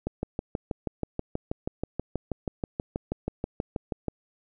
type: click train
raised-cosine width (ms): 2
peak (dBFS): -15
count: 26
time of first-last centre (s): 0.07-4.083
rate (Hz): 6.23
effects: none